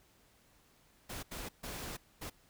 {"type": "noise bursts at uneven times", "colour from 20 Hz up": "pink", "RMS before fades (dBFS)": -43, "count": 4, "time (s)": [[1.09, 1.23], [1.31, 1.49], [1.63, 1.97], [2.21, 2.3]], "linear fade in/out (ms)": 10, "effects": ["pink hiss -67 dBFS RMS until 2.49 s"]}